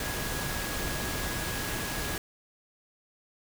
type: tone in noise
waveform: sine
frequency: 1661.2 Hz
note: G#6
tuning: in tune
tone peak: -40 dBFS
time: 0-2.18 s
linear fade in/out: 2 ms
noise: pink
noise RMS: -33 dBFS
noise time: 0-2.18 s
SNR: -10 dB
effects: none